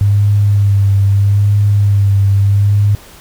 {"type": "tone with vibrato", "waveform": "sine", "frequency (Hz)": 100.7, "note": "G2", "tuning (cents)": 47, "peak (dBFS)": -7, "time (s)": [0.01, 2.95], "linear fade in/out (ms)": 0, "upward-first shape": "sine", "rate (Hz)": 0.78, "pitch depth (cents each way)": 30, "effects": ["pink hiss -38 dBFS RMS until 3.2 s"]}